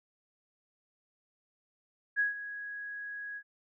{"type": "tone with ADSR envelope", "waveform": "sine", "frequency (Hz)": 1661.2, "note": "G#6", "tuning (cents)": 0, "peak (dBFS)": -24, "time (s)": [2.16, 3.43], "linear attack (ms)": 36, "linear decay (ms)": 140, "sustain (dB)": -14, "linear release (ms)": 65, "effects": []}